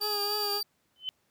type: tone with vibrato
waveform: 20% pulse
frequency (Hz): 413.5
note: G#4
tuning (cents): -8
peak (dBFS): -27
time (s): 0-0.62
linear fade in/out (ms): 50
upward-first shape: triangle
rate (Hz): 3.4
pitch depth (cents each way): 36
type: tone with tremolo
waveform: 45% pulse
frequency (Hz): 4662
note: D8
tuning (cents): -14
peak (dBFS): -28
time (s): 0.01-0.63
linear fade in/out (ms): 5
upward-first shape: triangle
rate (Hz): 10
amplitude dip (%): 30
type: tone with exponential growth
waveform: sine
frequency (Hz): 3045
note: F#7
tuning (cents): +49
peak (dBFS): -27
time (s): 0.96-1.09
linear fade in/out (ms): 0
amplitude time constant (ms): 27
effects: pink hiss -72 dBFS RMS until 1.3 s + high-pass 100 Hz 12 dB/octave